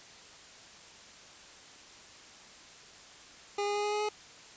25% pulse tone with pitch steps, 407.4 / 410.2 / 413.1 / 416 / 418.9 / 421.8 Hz, G#4 / G#4 / G#4 / G#4 / G#4 / G#4, -33 / -21 / -9 / +3 / +15 / +27 cents, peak -26 dBFS, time 3.58-4.09 s, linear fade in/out 5 ms, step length 85 ms, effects white hiss -52 dBFS RMS until 4.56 s + resampled to 16000 Hz

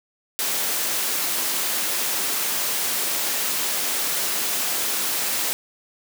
white high-pass noise, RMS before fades -24 dBFS, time 0.39-5.53 s, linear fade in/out 0 ms, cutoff 220 Hz, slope 12 dB/octave, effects none

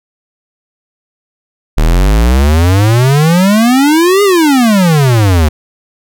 square exponential two-way sweep, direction up then down, 36.71 to 415.3 to 73 Hz, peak -6 dBFS, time 1.77-5.49 s, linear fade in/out 10 ms, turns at 4.23 s, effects none

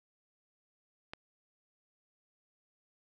click, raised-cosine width 0.3 ms, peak -25 dBFS, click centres 1.135 s, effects none

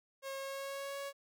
sawtooth tone with pitch glide, 542 to 557.9 Hz, C#5 to C#5, -39 to +11 cents, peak -36 dBFS, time 0.22-1.13 s, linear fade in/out 50 ms, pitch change +50 cents, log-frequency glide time 0.37-0.98 s, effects none

